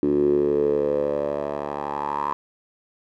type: tone with band-pass filter sweep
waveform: 10% pulse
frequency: 72.4 Hz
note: D2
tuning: 24 cents flat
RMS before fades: -23 dBFS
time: 0.03-2.33 s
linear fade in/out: 0 ms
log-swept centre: 320 to 1000 Hz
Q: 6.9
effects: none